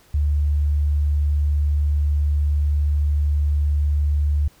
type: tone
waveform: sine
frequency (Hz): 73.4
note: D2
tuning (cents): 0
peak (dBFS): -16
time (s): 0.14-4.48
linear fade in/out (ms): 5
effects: pink hiss -54 dBFS RMS until 4.6 s